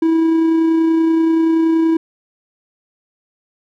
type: tone with amplitude modulation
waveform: triangle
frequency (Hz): 325.7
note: E4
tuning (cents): -21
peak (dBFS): -8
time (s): 0.02-1.97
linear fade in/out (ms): 5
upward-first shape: sine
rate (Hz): 30.5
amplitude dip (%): 25
effects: none